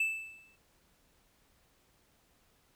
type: tone with exponential decay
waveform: triangle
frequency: 2637 Hz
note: E7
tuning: in tune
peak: -24 dBFS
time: 0-0.56 s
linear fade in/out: 5 ms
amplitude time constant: 120 ms
effects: pink hiss -69 dBFS RMS until 2.75 s